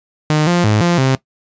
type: tone with pitch steps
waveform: sawtooth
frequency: 152.8 / 174.9 / 106.5 / 173.4 / 132.3 Hz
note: D#3 / F3 / G#2 / F3 / C3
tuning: -31 / +3 / +44 / -12 / +20 cents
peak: -7 dBFS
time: 0.3-1.15 s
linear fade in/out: 0 ms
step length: 170 ms
effects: noise-tail reverb RT60 0.1 s tail -18 dB re dry + resampled to 16000 Hz